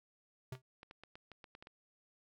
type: tone with exponential decay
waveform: square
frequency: 129.2 Hz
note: C3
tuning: 21 cents flat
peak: -40 dBFS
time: 0.52-0.62 s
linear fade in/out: 5 ms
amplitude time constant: 20 ms
type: clicks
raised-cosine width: 0.3 ms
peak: -36 dBFS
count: 10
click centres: 0.552 / 0.831 / 0.911 / 1.036 / 1.155 / 1.317 / 1.442 / 1.551 / 1.625 / 1.671 s
effects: none